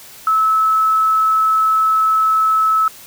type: tone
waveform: sine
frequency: 1300 Hz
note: E6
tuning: 24 cents flat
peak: -11 dBFS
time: 0.27-2.88 s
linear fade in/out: 2 ms
effects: white hiss -39 dBFS RMS until 3.06 s